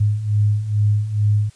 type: beating tone pair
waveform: sine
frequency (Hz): 103 / 105.3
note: G#2 / G#2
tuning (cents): -14 / +24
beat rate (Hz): 2.3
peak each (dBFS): -21 / -16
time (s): 0-1.5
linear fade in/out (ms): 10
effects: white hiss -53 dBFS RMS until 1.55 s + resampled to 22050 Hz